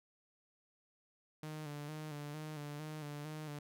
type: tone with vibrato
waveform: sawtooth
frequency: 150.3 Hz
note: D3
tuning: 40 cents sharp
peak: -39 dBFS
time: 1.43-3.59 s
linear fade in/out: 2 ms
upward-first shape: square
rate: 2.2 Hz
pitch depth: 44 cents each way
effects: none